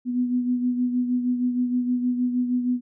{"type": "beating tone pair", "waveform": "sine", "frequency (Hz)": [246.9, 253.3], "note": ["B3", "B3"], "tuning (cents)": [0, 44], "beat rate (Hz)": 6.4, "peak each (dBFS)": [-21, -30], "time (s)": [0.05, 2.81], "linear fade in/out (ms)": 50, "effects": []}